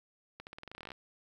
accelerating click train, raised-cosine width 0.3 ms, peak -29 dBFS, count 16, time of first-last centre 0.4-0.918 s, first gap 69 ms, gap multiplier 0.89, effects 10-bit

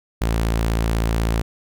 sawtooth tone, 56.1 Hz, A1, 34 cents sharp, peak -14 dBFS, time 0.21-1.42 s, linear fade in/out 10 ms, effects none

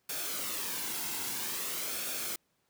white noise with flanger, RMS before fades -36 dBFS, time 0.09-2.36 s, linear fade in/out 5 ms, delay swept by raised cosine 1 to 1.69 ms, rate 0.5 Hz, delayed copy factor -0.5, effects pink hiss -75 dBFS RMS until 2.69 s + high-pass 100 Hz 12 dB/octave

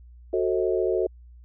sine chord, F# diminished seventh, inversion none, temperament just, 370 / 444 / 532.8 / 639.4 Hz, F#4 / A4 / C5 / Eb5, 0 / +16 / +31 / +47 cents, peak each -24 / -26 / -30 / -30 dBFS, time 0.33-1.07 s, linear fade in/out 5 ms, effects added 60 Hz sine -45 dBFS peak until 1.44 s

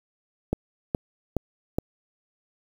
click train, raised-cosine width 2 ms, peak -10 dBFS, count 4, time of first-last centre 0.53-1.785 s, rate 2.39 Hz, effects 7-bit

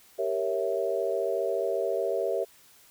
sine chord, G diminished seventh, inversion none, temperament equal, 392 / 466.2 / 554.4 / 659.3 Hz, G4 / Bb4 / Db5 / Fb5, 0 / 0 / 0 / 0 cents, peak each -31 dBFS, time 0.18-2.45 s, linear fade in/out 20 ms, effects white hiss -57 dBFS RMS until 2.9 s

